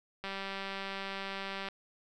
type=click train; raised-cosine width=0.3 ms; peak=-23 dBFS; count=283; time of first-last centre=0.24-1.686 s; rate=195 Hz; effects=none